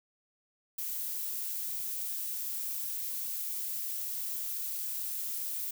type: noise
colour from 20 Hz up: violet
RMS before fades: -36 dBFS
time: 0.78-5.71 s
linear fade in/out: 5 ms
effects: none